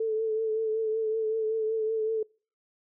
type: tone with vibrato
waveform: sine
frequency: 440.4 Hz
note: A4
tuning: 2 cents sharp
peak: -25 dBFS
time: 0-2.23 s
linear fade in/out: 5 ms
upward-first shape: triangle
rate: 5.3 Hz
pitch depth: 37 cents each way
effects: noise-tail reverb RT60 0.4 s tail -26 dB re dry